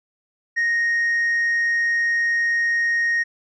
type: tone with tanh clipping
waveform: sine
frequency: 1864.7 Hz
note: A#6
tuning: in tune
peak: -18 dBFS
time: 0.56-3.24 s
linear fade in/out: 20 ms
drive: 1 dB
effects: none